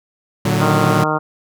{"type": "chord", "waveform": "sawtooth", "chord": "Bb augmented", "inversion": "none", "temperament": "equal with one note detuned", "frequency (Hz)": [113.62, 146.83, 185], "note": ["Bb2", "D3", "F#3"], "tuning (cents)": [-44, 0, 0], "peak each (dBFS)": -15, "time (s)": [0.45, 1.04], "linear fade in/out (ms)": 5}
{"type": "harmonic tone", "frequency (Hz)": 154.3, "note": "D#3", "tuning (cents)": -14, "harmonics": [1, 2, 3, 4, 5, 6, 7, 8, 9], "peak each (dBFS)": [-24, -24, -24, -24, -24, -24, -24, -24, -24], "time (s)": [0.6, 1.19], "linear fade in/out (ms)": 20}
{"effects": []}